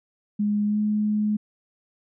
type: tone with pitch glide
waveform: sine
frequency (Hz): 207.7 to 211.1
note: G#3 to G#3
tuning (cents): 0 to +29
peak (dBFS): -20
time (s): 0.39-1.37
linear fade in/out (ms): 10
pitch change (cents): +29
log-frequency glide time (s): 0.66-0.78
effects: none